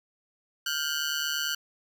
15% pulse ring-modulated tone, 1488 Hz, F#6, 9 cents sharp, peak -18 dBFS, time 0.66-1.55 s, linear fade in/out 5 ms, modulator 74.3 Hz, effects none

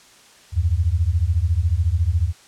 sine beating tone pair, 77.7 / 91.7 Hz, D#2 / F#2, -2 / -15 cents, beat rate 14 Hz, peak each -19 dBFS, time 0.52-2.33 s, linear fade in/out 50 ms, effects white hiss -49 dBFS RMS until 2.47 s + low-pass 8000 Hz 12 dB/octave

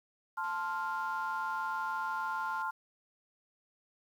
sine chord, F major, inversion first, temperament equal, 880 / 1046.5 / 1396.9 Hz, A5 / C6 / F6, 0 / 0 / 0 cents, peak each -37 dBFS, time 0.37-2.71 s, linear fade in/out 10 ms
click train, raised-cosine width 0.2 ms, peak -40 dBFS, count 502, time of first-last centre 0.44-2.618 s, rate 230 Hz
effects 10-bit

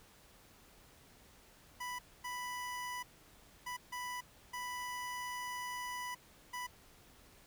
25% pulse tone bursts at uneven times, 989 Hz, B5, 2 cents sharp, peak -36 dBFS, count 6, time 1.8-1.99 / 2.24-3.03 / 3.66-3.77 / 3.92-4.21 / 4.53-6.15 / 6.53-6.67 s, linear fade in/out 10 ms, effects pink hiss -62 dBFS RMS until 7.46 s

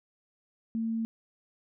sine tone, 225.8 Hz, A3, 45 cents sharp, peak -28 dBFS, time 0.75-1.05 s, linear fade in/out 0 ms, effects none

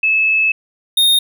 sine / square tone pair in turn, 2603 / 3689 Hz, E7 / A#7, -22 / -19 cents, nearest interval tritone, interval 603 cents, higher second, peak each -11 / -10 dBFS, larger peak second, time 0.03-0.52 / 0.97-1.19 s, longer first, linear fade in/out 5 ms, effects none

